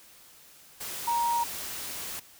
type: tone in noise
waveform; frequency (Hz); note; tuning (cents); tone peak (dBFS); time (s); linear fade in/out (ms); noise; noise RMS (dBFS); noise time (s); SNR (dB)
sine; 940; A#5; +14; -24; 1.07-1.44; 10; white; -37; 0.8-2.2; +10
effects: white hiss -54 dBFS RMS until 2.39 s